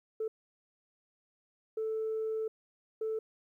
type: tone bursts at uneven times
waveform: sine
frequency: 440 Hz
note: A4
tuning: in tune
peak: -30 dBFS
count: 3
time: 0.2-0.28 / 1.77-2.48 / 3.01-3.19 s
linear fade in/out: 5 ms
effects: tanh soft clip ceiling -28 dBFS + 12-bit